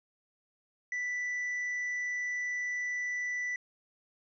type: tone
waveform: triangle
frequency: 1975.5 Hz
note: B6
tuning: in tune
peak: -30 dBFS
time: 0.92-3.56 s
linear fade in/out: 2 ms
effects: resampled to 16000 Hz